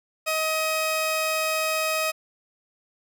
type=tone pair together; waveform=sawtooth; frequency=631.5 / 1263 Hz; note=D#5 / D#6; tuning=+26 / +26 cents; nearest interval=octave; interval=1200 cents; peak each=-22 / -20 dBFS; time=0.26-2.12 s; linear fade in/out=20 ms; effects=none